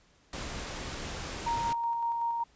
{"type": "noise", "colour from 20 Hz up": "pink", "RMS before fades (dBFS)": -38, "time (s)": [0.33, 1.73], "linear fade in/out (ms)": 2}
{"type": "tone with tremolo", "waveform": "sine", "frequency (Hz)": 932.3, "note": "A#5", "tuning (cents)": 0, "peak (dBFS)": -27, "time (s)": [1.46, 2.44], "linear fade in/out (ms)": 10, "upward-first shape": "square", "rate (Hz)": 5.3, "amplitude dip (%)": 25}
{"effects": ["pink hiss -64 dBFS RMS until 2.55 s", "resampled to 16000 Hz"]}